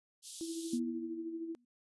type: high-pass noise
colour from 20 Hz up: white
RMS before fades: -45 dBFS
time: 0.22-0.8 s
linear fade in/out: 50 ms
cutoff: 3200 Hz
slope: 48 dB/octave
type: tone with tremolo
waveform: sine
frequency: 329.6 Hz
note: E4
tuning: in tune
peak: -36 dBFS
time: 0.41-1.55 s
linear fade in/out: 0 ms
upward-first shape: sine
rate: 13 Hz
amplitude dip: 50%
type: tone with exponential decay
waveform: sine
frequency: 241.9 Hz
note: B3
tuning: 36 cents flat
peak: -30 dBFS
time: 0.73-1.65 s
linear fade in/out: 5 ms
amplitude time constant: 200 ms
effects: resampled to 24000 Hz